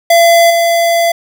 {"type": "tone with level steps", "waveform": "square", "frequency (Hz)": 678, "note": "E5", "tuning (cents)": 49, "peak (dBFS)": [-5, -9], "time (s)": [0.1, 1.12], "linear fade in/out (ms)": 5, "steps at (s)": 0.5, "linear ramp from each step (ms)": 5, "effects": []}